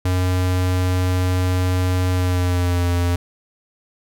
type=tone with pitch glide; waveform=square; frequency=91.4 to 87.52 Hz; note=F#2 to F2; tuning=-21 to +4 cents; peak=-17 dBFS; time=0.05-3.16 s; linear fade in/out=5 ms; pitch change=-75 cents; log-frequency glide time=2.11-2.91 s; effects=none